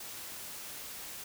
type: noise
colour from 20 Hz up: white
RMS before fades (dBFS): -44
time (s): 0-1.24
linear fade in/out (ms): 5
effects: none